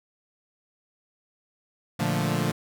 sawtooth chord, Bb major seventh, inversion none, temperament equal, 116.54 / 146.83 / 174.61 / 220 Hz, Bb2 / D3 / F3 / A3, 0 / 0 / 0 / 0 cents, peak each -26 / -24 / -24 / -27 dBFS, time 1.99-2.52 s, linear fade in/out 10 ms, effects none

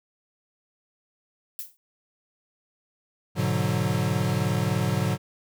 violet noise with exponential decay, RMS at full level -30 dBFS, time 1.59-1.77 s, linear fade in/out 0 ms, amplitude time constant 38 ms
square chord, G# half-diminished seventh, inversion none, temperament equal, 103.83 / 123.47 / 146.83 / 185 Hz, G#2 / B2 / D3 / F#3, 0 / 0 / 0 / 0 cents, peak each -29 dBFS, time 3.35-5.18 s, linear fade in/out 50 ms
effects none

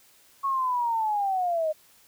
sine linear sweep, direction down, 1108.7 to 609 Hz, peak -23 dBFS, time 0.43-1.73 s, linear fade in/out 20 ms, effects white hiss -58 dBFS RMS until 2.07 s

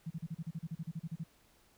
sine tone bursts, 162.7 Hz, E3, 22 cents flat, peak -36 dBFS, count 15, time 0.06-1.239 s, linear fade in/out 10 ms, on 45 ms, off 36 ms, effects pink hiss -67 dBFS RMS until 1.77 s

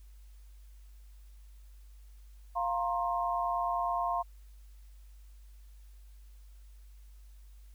sine chord, F suspended fourth, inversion none, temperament equal with one note detuned, 698.5 / 932.3 / 1061.7 Hz, F5 / Bb5 / C6, 0 / 0 / +25 cents, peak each -32 / -35 / -33 dBFS, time 2.55-4.23 s, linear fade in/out 20 ms, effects added 50 Hz sine -50 dBFS peak until 7.74 s + white hiss -69 dBFS RMS until 7.74 s

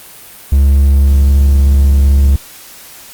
triangle tone, 69.3 Hz, C#2, in tune, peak -3 dBFS, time 0.52-2.36 s, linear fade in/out 5 ms, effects white hiss -35 dBFS RMS until 3.13 s + Opus 32 kbps

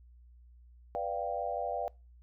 sine chord, G dominant seventh, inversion first, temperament equal, 493.9 / 587.3 / 698.5 / 784 Hz, B4 / D5 / F5 / G5, 0 / 0 / 0 / 0 cents, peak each -39 / -37 / -36 / -38 dBFS, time 0.95-1.88 s, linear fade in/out 0 ms, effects noise-tail reverb RT60 0.3 s tail -25 dB re dry + added 60 Hz sine -54 dBFS peak until 2.22 s

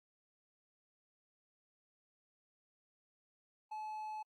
triangle tone, 860 Hz, A5, 40 cents flat, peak -39 dBFS, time 3.71-4.23 s, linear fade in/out 10 ms, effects AAC 64 kbps

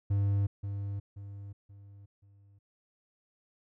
triangle tone with echo, 100 Hz, G2, 35 cents sharp, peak -23 dBFS, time 0.1-0.47 s, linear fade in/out 10 ms, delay 530 ms, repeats 4, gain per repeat -8 dB, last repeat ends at 2.59 s, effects none

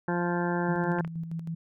harmonic tone, 174.61 Hz, F3, in tune, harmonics 1 / 2 / 3 / 4 / 5 / 6 / 8 / 9 / 10, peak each -29 / -31 / -36 / -38 / -34 / -40 / -41 / -37 / -42 dBFS, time 0.08-1.01 s, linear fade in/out 2 ms
sine tone with tremolo, 164.81 Hz, E3, in tune, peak -30 dBFS, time 0.68-1.55 s, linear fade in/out 10 ms, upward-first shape square, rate 6.3 Hz, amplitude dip 50%
clicks, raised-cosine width 0.5 ms, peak -24 dBFS, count 2, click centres 0.987 / 1.048 s
effects none

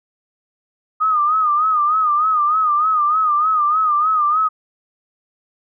sine tone with vibrato, 1233 Hz, D#6, 16 cents flat, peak -13 dBFS, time 1-4.49 s, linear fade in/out 20 ms, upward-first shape sine, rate 3.3 Hz, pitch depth 85 cents each way, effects none

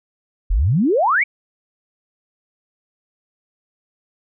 sine exponential sweep, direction up, 37.45 to 2384 Hz, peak -13 dBFS, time 0.5-1.24 s, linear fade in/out 10 ms, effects none

